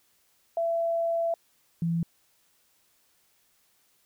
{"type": "tone pair in turn", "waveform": "sine", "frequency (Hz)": [670, 167.5], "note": ["E5", "E3"], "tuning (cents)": [28, 28], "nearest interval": "2 octaves", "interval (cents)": 2400, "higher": "first", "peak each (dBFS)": -24, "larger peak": "neither", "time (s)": [[0.57, 1.34], [1.82, 2.03]], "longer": "first", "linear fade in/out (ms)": 2, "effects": ["white hiss -67 dBFS RMS until 4.05 s"]}